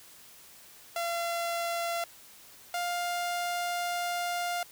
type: tone pair in turn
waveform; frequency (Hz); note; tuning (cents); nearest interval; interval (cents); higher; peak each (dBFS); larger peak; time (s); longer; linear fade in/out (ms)
sawtooth; 683 / 702.2; F5 / F5; -39 / +9; unison; 48; second; -26; neither; 0.96-2.04 / 2.74-4.63; second; 2
effects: white hiss -53 dBFS RMS until 4.71 s